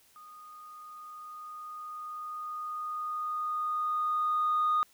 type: tone with level ramp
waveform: sine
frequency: 1233 Hz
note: D#6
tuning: 16 cents flat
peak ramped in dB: -48 to -22 dBFS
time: 0.16-4.83 s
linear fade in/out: 0 ms
effects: tanh soft clip ceiling -21 dBFS + white hiss -63 dBFS RMS until 4.93 s